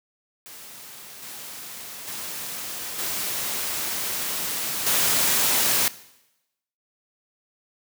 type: noise with level steps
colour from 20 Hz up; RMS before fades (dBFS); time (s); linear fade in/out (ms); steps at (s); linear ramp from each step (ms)
white; -42 / -38 / -33 / -28 / -21; 0.46-5.88; 0; 1.22 / 2.07 / 2.98 / 4.86; 10
effects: noise-tail reverb RT60 0.9 s tail -18 dB re dry + high-pass 100 Hz 12 dB/octave